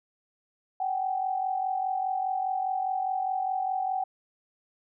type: tone pair together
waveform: sine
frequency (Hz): 755 / 799.9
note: F#5 / G5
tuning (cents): +35 / +35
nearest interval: minor second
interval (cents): 100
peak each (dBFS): -27 / -33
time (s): 0.8-4.04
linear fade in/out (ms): 5
effects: none